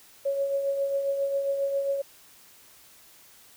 sine tone with tremolo, 554.4 Hz, C#5, in tune, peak -22 dBFS, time 0.25-2.02 s, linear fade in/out 10 ms, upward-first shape triangle, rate 7.4 Hz, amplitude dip 50%, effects white hiss -54 dBFS RMS until 3.56 s

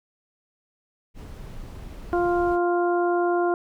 brown noise, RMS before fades -38 dBFS, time 1.14-2.59 s, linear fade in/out 50 ms
harmonic tone, 350 Hz, F4, 4 cents sharp, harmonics 1 / 2 / 3 / 4, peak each -21 / -25 / -31 / -32 dBFS, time 2.13-3.54 s, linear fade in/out 0 ms
effects none

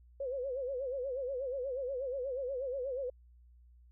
sine tone with vibrato, 523.3 Hz, C5, in tune, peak -34 dBFS, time 0.2-3.1 s, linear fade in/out 5 ms, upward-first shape sine, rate 8.3 Hz, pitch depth 120 cents each way, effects added 60 Hz sine -57 dBFS peak until 3.91 s

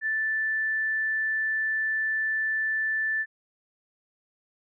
sine tone, 1760 Hz, A6, in tune, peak -24 dBFS, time 0.01-3.26 s, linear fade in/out 50 ms, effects none

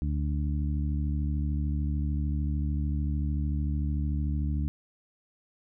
harmonic tone, 73.42 Hz, D2, in tune, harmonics 1 / 2 / 3 / 4, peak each -27 / -33 / -37 / -39 dBFS, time 0.02-4.68 s, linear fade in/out 0 ms, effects none

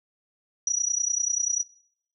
sine tone with amplitude modulation, 5830 Hz, F#8, 26 cents flat, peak -19 dBFS, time 0.67-1.63 s, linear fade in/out 2 ms, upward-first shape sine, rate 30.2 Hz, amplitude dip 85%, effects noise-tail reverb RT60 0.7 s tail -24 dB re dry

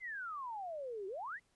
sine exponential two-way sweep, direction down then up, 2122 to 370 to 2122 Hz, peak -40 dBFS, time 0-1.4 s, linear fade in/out 50 ms, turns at 1.07 s, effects pink hiss -75 dBFS RMS until 1.55 s + resampled to 24000 Hz

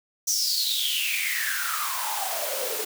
white noise with high-pass filter sweep, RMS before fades -27 dBFS, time 0.27-2.85 s, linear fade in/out 10 ms, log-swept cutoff 6000 to 400 Hz, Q 9.2, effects none

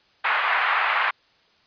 pink band-pass noise, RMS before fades -22 dBFS, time 0.24-1.11 s, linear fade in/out 10 ms, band 900 to 2400 Hz, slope 24 dB/octave, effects white hiss -60 dBFS RMS until 1.66 s + resampled to 11025 Hz

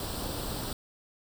pink noise with comb filter, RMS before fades -35 dBFS, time 0-0.73 s, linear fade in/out 2 ms, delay 0.23 ms, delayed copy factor +0.65, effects none

